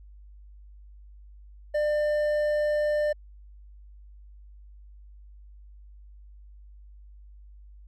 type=tone with hard clipping; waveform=triangle; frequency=598 Hz; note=D5; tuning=31 cents sharp; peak=-24 dBFS; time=1.74-3.13 s; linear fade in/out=10 ms; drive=9 dB; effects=added 50 Hz sine -46 dBFS peak until 7.87 s